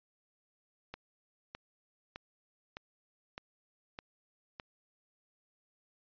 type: click train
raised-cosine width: 0.3 ms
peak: -26 dBFS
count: 7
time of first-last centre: 0.94-4.599 s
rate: 1.64 Hz
effects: resampled to 11025 Hz